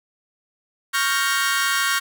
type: chord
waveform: sawtooth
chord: G half-diminished seventh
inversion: second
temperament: equal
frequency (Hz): 1108.7 / 1396.9 / 1568 / 1864.7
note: Db6 / F6 / G6 / Bb6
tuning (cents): 0 / 0 / 0 / 0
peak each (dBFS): -21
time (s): 0.93-2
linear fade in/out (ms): 20
effects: none